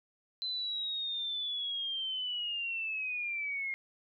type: linear sweep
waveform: sine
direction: down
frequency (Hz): 4060 to 2128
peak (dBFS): -33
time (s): 0.42-3.74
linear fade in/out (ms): 0
effects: none